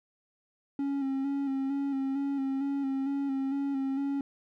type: tone with vibrato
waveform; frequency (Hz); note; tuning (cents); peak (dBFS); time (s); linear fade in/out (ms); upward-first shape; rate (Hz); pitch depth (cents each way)
triangle; 274; C#4; -20; -26; 0.79-4.21; 2; square; 2.2; 30
effects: none